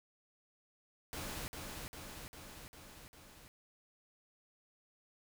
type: noise with echo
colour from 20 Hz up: pink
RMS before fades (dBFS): -43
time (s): 1.13-1.48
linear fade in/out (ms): 0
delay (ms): 400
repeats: 5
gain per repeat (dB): -3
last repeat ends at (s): 3.48
effects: none